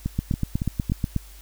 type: two click trains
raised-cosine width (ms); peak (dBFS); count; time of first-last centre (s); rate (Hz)
5; -12 / -10; 4 / 9; 0.06-0.898 / 0.19-1.163; 3.58 / 8.22
effects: added 50 Hz sine -43 dBFS peak until 1.41 s + white hiss -50 dBFS RMS until 1.41 s